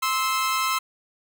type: tone pair together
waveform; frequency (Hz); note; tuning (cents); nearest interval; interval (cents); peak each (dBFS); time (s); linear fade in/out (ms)
sawtooth; 1047.7 / 1307; C6 / E6; +2 / -15; major third; 383; -21; 0.02-0.79; 10
effects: none